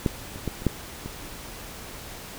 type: clicks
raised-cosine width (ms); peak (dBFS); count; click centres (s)
3; -8 / -25 / -14 / -23 / -7 / -22; 6; 0.062 / 0.359 / 0.477 / 0.621 / 0.667 / 1.06
effects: pink hiss -40 dBFS RMS until 2.38 s